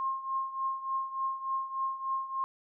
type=tone with tremolo; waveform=sine; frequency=1067 Hz; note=C6; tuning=34 cents sharp; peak=-27 dBFS; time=0-2.44 s; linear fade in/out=0 ms; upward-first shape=triangle; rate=3.4 Hz; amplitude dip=80%; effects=none